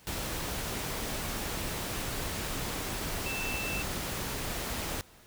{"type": "tone in noise", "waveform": "sine", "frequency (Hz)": 2662, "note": "E7", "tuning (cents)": 16, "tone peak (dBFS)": -35, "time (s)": [3.26, 3.82], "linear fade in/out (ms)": 0, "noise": "pink", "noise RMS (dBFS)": -35, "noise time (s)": [0.07, 5.01], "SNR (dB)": -3, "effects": ["pink hiss -57 dBFS RMS until 5.26 s"]}